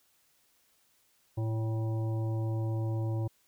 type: harmonic tone with a mistuned harmonic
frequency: 111.5 Hz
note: A2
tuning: 23 cents sharp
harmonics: 1 / 3 / 5 / 7 / 9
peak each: -29 / -39 / -44 / -49 / -51 dBFS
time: 1.37-3.28 s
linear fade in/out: 10 ms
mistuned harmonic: 9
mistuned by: -69 cents
effects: white hiss -69 dBFS RMS until 3.47 s